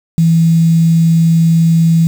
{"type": "tone with quantisation", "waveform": "sine", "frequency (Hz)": 164.81, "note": "E3", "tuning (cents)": 0, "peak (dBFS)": -6, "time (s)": [0.18, 2.07], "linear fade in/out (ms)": 0, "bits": 5, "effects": []}